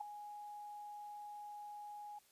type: tone with ADSR envelope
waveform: sine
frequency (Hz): 830.6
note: G#5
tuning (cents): 0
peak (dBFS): -36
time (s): 0-2.19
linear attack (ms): 11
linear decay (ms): 4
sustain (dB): -11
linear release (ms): 8
effects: white hiss -70 dBFS RMS until 2.31 s + resampled to 32000 Hz